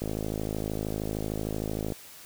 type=click train; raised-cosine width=2 ms; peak=-18 dBFS; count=102; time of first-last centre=0.02-1.922 s; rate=53.1 Hz; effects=white hiss -48 dBFS RMS until 2.25 s